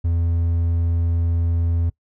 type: tone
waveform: triangle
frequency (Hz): 84.4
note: E2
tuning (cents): +41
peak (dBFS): -15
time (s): 0.04-1.9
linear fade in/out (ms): 10
effects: noise-tail reverb RT60 0.1 s tail -22 dB re dry